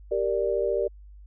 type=chord; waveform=sine; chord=G minor; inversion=none; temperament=equal; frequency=392 / 466.2 / 587.3 Hz; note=G4 / Bb4 / D5; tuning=0 / 0 / 0 cents; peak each=-27 dBFS; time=0.11-0.88 s; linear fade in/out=10 ms; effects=added 50 Hz sine -44 dBFS peak until 1.26 s